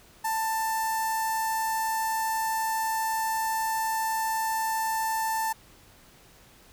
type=tone with notch filter; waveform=sawtooth; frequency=888 Hz; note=A5; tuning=16 cents sharp; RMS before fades=-28 dBFS; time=0.24-5.53 s; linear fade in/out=10 ms; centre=3200 Hz; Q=0.62; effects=pink hiss -55 dBFS RMS until 6.72 s